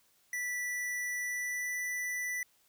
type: tone with pitch glide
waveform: square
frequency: 1967 to 1978.4 Hz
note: B6 to B6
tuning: -7 to +3 cents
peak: -34 dBFS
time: 0.33-2.43 s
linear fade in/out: 2 ms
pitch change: +10 cents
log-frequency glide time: 1.18-1.75 s
effects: white hiss -69 dBFS RMS until 2.68 s